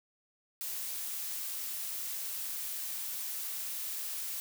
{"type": "noise", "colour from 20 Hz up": "blue", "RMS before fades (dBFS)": -38, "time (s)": [0.61, 4.4], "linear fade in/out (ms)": 0, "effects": []}